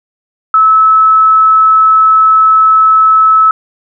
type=tone; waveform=sine; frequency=1300 Hz; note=E6; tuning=24 cents flat; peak=-3 dBFS; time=0.54-3.51 s; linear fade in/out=2 ms; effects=none